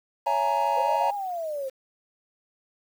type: chord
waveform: triangle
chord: A# half-diminished seventh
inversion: first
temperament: just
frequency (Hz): 559.4 / 671.3 / 839.1 / 932.3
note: C#5 / E5 / G#5 / A#5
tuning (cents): +16 / +31 / +18 / 0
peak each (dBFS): -28 / -29 / -24 / -23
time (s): 0.26-1.11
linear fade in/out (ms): 10
type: exponential two-way sweep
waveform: sine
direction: up then down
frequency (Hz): 493.9 to 830.6 to 518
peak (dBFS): -28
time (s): 0.76-1.7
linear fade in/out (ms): 20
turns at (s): 1.14
effects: 8-bit